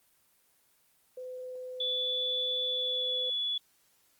sine tone, 507 Hz, B4, 45 cents sharp, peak -38 dBFS, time 1.17-3.3 s, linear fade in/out 5 ms
sine tone with pitch glide, 3456 to 3420 Hz, A7 to A7, -32 to -50 cents, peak -29 dBFS, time 1.8-3.58 s, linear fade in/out 5 ms, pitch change -18 cents, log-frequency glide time 2.64-3.12 s
effects white hiss -68 dBFS RMS until 4.19 s + Opus 24 kbps

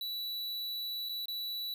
square tone with dropouts, 3943 Hz, B7, 4 cents flat, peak -36 dBFS, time 0.01-1.74 s, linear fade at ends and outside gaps 2 ms, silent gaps 1.088-1.093 / 1.257-1.282 s, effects none

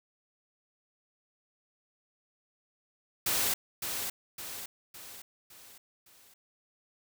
white noise with echo, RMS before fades -29 dBFS, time 3.26-3.54 s, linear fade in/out 5 ms, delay 560 ms, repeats 5, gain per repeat -6 dB, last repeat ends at 6.34 s, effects none

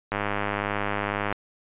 click train, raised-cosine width 0.5 ms, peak -11 dBFS, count 124, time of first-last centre 0.12-1.326 s, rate 102 Hz, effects resampled to 8000 Hz

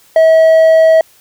sine tone with hard clipping, 644 Hz, E5, 41 cents flat, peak -5 dBFS, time 0.16-1.01 s, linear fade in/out 2 ms, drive 3 dB, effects white hiss -47 dBFS RMS until 1.2 s

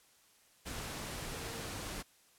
sine tone in noise, 458.7 Hz, A#4, 28 cents flat, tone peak -49 dBFS, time 1.31-1.69 s, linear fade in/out 20 ms, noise pink, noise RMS -42 dBFS, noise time 0.65-2.03 s, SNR -10 dB, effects white hiss -66 dBFS RMS until 2.38 s + low-pass 12000 Hz 12 dB/octave

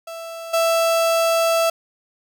35% pulse tone with level steps, 662 Hz, E5, 7 cents sharp, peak -29 / -14 dBFS, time 0.07-1.7 s, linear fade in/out 5 ms, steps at 0.53 s, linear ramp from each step 10 ms, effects none

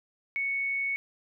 sine tone, 2217 Hz, C#7, in tune, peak -27 dBFS, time 0.36-0.96 s, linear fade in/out 0 ms, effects none

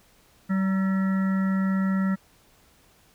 harmonic tone with a mistuned harmonic, 191.8 Hz, G3, 37 cents flat, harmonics 1 / 3 / 5 / 7 / 9 / 10, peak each -21 / -40 / -44 / -36 / -43 / -40 dBFS, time 0.49-2.16 s, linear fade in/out 20 ms, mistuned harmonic 5, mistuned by -33 cents, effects pink hiss -59 dBFS RMS until 3.14 s

